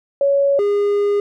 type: tone pair in turn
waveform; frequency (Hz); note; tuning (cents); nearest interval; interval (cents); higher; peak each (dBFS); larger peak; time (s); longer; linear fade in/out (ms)
sine / triangle; 559 / 408.1; C#5 / G#4; +14 / -30; perfect fourth; 544; first; -12; neither; 0.21-0.59 / 0.59-1.2; second; 2
effects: none